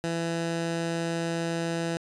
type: tone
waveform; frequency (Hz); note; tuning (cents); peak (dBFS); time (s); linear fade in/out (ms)
15% pulse; 167; E3; +23; -21; 0.04-1.97; 0
effects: resampled to 22050 Hz

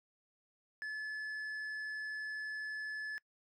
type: tone with tanh clipping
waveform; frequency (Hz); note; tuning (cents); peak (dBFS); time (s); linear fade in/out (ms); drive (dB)
sine; 1724; A6; -36; -39; 0.82-3.18; 0; 5
effects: noise-tail reverb RT60 0.1 s tail -24 dB re dry

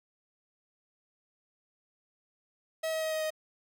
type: tone with pitch steps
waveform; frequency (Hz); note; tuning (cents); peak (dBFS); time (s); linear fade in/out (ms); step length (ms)
45% pulse; 641 / 636.9 / 632.9 / 628.9 / 624.9; E5 / D#5 / D#5 / D#5 / D#5; -49 / +40 / +29 / +18 / +7; -30; 2.83-3.305; 10; 95
effects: none

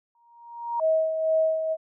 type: tone with exponential growth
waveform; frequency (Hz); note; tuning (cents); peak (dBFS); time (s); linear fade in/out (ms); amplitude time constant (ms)
sine; 940; A#5; +14; -22; 0.15-0.8; 2; 140
type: tone with tremolo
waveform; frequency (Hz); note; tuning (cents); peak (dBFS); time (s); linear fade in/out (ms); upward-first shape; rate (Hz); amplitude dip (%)
sine; 638; D#5; +43; -18; 0.79-1.77; 50; sine; 2.1; 55
effects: none

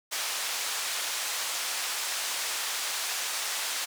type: band-pass noise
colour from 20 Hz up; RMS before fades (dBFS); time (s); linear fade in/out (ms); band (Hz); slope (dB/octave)
white; -32; 0.11-3.86; 20; 700 to 7900; 12
effects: none

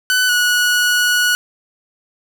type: tone pair in turn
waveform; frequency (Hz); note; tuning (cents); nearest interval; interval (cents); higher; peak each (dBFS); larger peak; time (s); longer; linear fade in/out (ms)
sawtooth; 1500 / 1464; F#6 / F#6; +23 / -19; unison; 42; first; -9; neither; 0.1-0.29 / 0.29-1.35; second; 0
effects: none

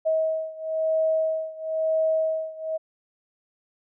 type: beating tone pair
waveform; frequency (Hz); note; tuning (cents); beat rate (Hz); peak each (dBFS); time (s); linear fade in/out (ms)
sine; 637 / 638; D#5 / D#5; +41 / +43; 1; -24 / -26; 0.05-2.78; 20
effects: none

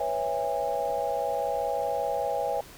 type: chord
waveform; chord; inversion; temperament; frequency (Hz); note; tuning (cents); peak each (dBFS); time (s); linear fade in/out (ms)
sine; C# minor seventh; third; equal with one note detuned; 493.9 / 554.4 / 659.3 / 815.9; B4 / C#5 / E5 / G#5; 0 / 0 / 0 / -31; -33 / -31 / -32 / -30; 0-2.61; 5
effects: pink hiss -48 dBFS RMS until 2.77 s

